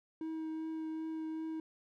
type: tone with vibrato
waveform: triangle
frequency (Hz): 318.3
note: D#4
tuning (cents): +39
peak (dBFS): -35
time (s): 0.21-1.6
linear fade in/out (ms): 2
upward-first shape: triangle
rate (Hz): 2.6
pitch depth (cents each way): 12
effects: none